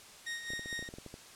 sawtooth tone with tremolo, 1864.7 Hz, A#6, in tune, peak -32 dBFS, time 0.26-0.89 s, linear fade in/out 10 ms, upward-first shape sine, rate 4.6 Hz, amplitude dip 60%
clicks, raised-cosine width 2 ms, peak -32 dBFS, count 12, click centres 0.504 / 0.535 / 0.594 / 0.659 / 0.728 / 0.792 / 0.826 / 0.889 / 0.939 / 0.985 / 1.063 / 1.141 s
effects white hiss -53 dBFS RMS until 1.35 s + low-pass 9000 Hz 12 dB/octave

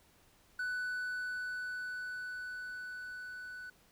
triangle tone with level ramp, 1491 Hz, F#6, 13 cents sharp, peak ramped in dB -32 to -42 dBFS, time 0.59-3.7 s, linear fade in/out 5 ms, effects pink hiss -66 dBFS RMS until 3.91 s

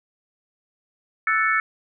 sine chord, F# minor seventh, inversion third, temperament equal, 1318.5 / 1480 / 1760 / 2217 Hz, E6 / F#6 / A6 / C#7, 0 / 0 / 0 / 0 cents, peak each -22 / -28 / -22 / -24 dBFS, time 1.27-1.6 s, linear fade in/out 2 ms, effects none

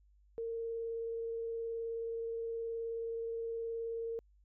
sine tone with vibrato, 458.4 Hz, A#4, 29 cents flat, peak -36 dBFS, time 0.38-4.19 s, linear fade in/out 0 ms, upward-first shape triangle, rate 19 Hz, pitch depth 12 cents each way, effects added 50 Hz sine -63 dBFS peak until 4.44 s

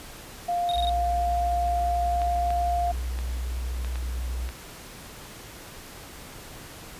sine tone, 701 Hz, F5, 6 cents sharp, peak -23 dBFS, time 0.48-2.92 s, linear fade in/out 10 ms
triangle tone bursts, 3729 Hz, A#7, in tune, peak -28 dBFS, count 5, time 0.69-0.894 s, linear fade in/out 0 ms, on 24 ms, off 21 ms
sine tone with pitch glide, 60.3 to 61.5 Hz, B1 to B1, -41 to -7 cents, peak -27 dBFS, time 0.73-4.52 s, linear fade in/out 50 ms, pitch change +34 cents, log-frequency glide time 1.18-2.63 s
clicks, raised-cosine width 0.3 ms, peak -22 dBFS, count 6, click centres 2.218 / 2.505 / 3.189 / 3.847 / 3.957 / 4.49 s
effects pink hiss -43 dBFS RMS until 6.99 s + resampled to 32000 Hz

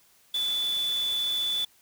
sine tone in noise, 3475 Hz, A7, 22 cents flat, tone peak -25 dBFS, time 0.34-1.65 s, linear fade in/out 5 ms, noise white, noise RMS -41 dBFS, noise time 0.34-1.65 s, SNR +13 dB, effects white hiss -61 dBFS RMS until 1.81 s

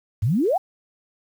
sine exponential sweep, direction up, 92.3 to 825 Hz, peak -17 dBFS, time 0.22-0.58 s, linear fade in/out 10 ms, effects 8-bit

